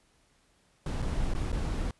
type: noise with dropouts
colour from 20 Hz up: brown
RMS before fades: -30 dBFS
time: 0.86-1.91 s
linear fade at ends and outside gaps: 2 ms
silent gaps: 1.02-1.024 / 1.337-1.349 / 1.519-1.527 s
effects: pink hiss -67 dBFS RMS until 1.99 s + resampled to 24000 Hz